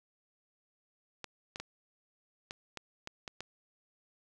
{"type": "clicks", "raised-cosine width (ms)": 0.2, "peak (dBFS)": -23, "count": 8, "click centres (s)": [1.243, 1.559, 1.6, 2.509, 2.773, 3.074, 3.278, 3.406], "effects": []}